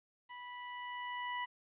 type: tone with level ramp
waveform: 25% pulse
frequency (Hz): 983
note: B5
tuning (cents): -8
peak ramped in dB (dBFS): -43 to -32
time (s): 0.29-1.46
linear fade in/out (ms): 20
effects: resampled to 8000 Hz + 12-bit